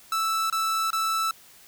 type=tone bursts; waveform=45% pulse; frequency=1318.5 Hz; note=E6; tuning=in tune; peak=-23 dBFS; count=3; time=0.12-1.31 s; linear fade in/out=2 ms; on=380 ms; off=25 ms; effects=white hiss -52 dBFS RMS until 1.67 s